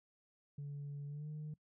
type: tone with pitch glide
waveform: sine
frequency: 143.4 to 151.93 Hz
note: D3 to D#3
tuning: -41 to -41 cents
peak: -40 dBFS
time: 0.58-1.54 s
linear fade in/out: 5 ms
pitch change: +100 cents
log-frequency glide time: 1.07-1.29 s
effects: noise-tail reverb RT60 0.1 s tail -22 dB re dry + tanh soft clip ceiling -40 dBFS